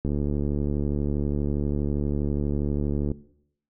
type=click train; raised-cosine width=3 ms; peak=-14 dBFS; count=223; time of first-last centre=0.05-3.116 s; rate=72.4 Hz; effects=noise-tail reverb RT60 0.7 s tail -19 dB re dry